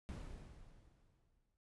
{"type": "noise with exponential decay", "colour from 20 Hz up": "brown", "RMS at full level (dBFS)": -44, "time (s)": [0.09, 1.57], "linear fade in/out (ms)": 0, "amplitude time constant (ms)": 320, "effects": ["resampled to 24000 Hz"]}